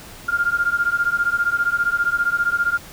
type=beating tone pair; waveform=sine; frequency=1396.9 / 1411.9 Hz; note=F6 / F6; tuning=0 / +18 cents; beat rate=15 Hz; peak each=-20 dBFS; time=0.28-2.78 s; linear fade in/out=10 ms; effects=pink hiss -40 dBFS RMS until 2.92 s